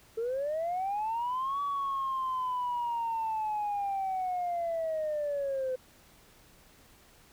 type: linear two-way sweep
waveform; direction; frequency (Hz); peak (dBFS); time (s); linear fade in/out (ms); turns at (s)
sine; up then down; 440.9 to 1142 to 508; -28; 0.17-5.76; 10; 1.61
effects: tanh soft clip ceiling -26 dBFS + pink hiss -59 dBFS RMS until 7.32 s